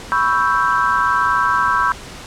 sine chord, C# half-diminished seventh, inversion third, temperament equal, 987.8 / 1108.7 / 1318.5 / 1568 Hz, B5 / C#6 / E6 / G6, 0 / 0 / 0 / 0 cents, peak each -19 dBFS, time 0.12-1.92 s, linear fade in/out 0 ms, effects pink hiss -34 dBFS RMS until 2.26 s + low-pass 8000 Hz 12 dB/octave

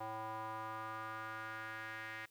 square tone with band-pass filter sweep, 110 Hz, A2, in tune, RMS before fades -45 dBFS, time 0-2.26 s, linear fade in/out 10 ms, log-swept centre 860 to 1900 Hz, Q 3.3, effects white hiss -71 dBFS RMS until 2.3 s

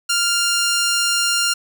10% pulse tone, 1396.9 Hz, F6, in tune, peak -8 dBFS, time 0.09-1.54 s, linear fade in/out 10 ms, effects none

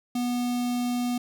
square tone with notch filter, 244.5 Hz, B3, 17 cents flat, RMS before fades -27 dBFS, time 0.15-1.18 s, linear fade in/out 5 ms, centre 1600 Hz, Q 1.2, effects none

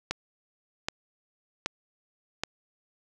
click train, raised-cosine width 0.2 ms, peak -11 dBFS, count 4, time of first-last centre 0.11-2.436 s, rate 1.29 Hz, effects none

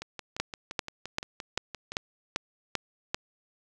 two click trains, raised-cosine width 0.2 ms, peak -20 / -10 dBFS, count 12 / 8, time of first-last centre 0.02-1.92 / 0.4-3.145 s, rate 5.79 / 2.55 Hz, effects none

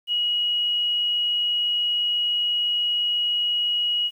sine tone, 2903 Hz, F#7, 34 cents flat, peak -20 dBFS, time 0.07-4.11 s, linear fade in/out 50 ms, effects 9-bit

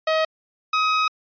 sawtooth tone pair in turn, 634 / 1265.8 Hz, D#5 / D#6, +32 / +29 cents, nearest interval octave, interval 1197 cents, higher second, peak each -14 dBFS, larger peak neither, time 0.07-0.25 / 0.73-1.08 s, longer second, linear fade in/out 5 ms, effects resampled to 11025 Hz

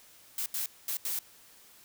blue noise bursts at uneven times, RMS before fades -33 dBFS, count 4, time 0.38-0.46 / 0.54-0.66 / 0.88-0.97 / 1.05-1.19 s, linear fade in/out 2 ms, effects white hiss -57 dBFS RMS until 1.84 s

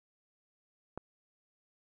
click, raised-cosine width 1 ms, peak -25 dBFS, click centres 0.976 s, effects none

